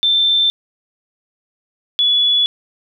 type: tone pair in turn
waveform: sine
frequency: 3556 / 3415 Hz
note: A7 / G#7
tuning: +18 / +48 cents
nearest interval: minor second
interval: 70 cents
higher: first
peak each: -11 dBFS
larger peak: neither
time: 0.03-0.5 / 1.99-2.46 s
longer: neither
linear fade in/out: 0 ms
effects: none